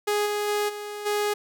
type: tone with level steps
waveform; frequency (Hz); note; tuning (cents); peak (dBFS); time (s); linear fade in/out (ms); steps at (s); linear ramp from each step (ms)
sawtooth; 415.3; G#4; 0; -18 / -21 / -19 / -29 / -19; 0.07-1.34; 10; 0.25 / 0.47 / 0.68 / 1.05; 20
effects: none